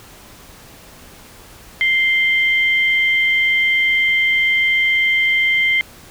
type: tone pair together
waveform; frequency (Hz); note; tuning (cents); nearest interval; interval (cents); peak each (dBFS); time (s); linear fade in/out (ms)
sine; 2093 / 3136; C7 / G7; 0 / 0; perfect fifth; 700; -13 / -23; 1.81-5.81; 0
effects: pink hiss -42 dBFS RMS until 6.1 s